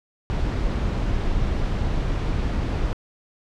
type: noise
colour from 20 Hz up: brown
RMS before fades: -23 dBFS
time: 0.3-2.93 s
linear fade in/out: 0 ms
effects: low-pass 5000 Hz 12 dB/octave